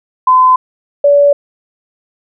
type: tone pair in turn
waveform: sine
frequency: 1021 / 573 Hz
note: C6 / D5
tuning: -43 / -43 cents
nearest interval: minor seventh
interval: 1000 cents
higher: first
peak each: -4 dBFS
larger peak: neither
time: 0.27-0.56 / 1.04-1.33 s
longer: neither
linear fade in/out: 5 ms
effects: none